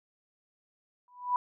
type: tone with exponential growth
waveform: sine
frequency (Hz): 987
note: B5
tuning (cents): -1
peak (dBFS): -21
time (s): 1.08-1.36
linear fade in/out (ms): 1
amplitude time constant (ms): 59
effects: none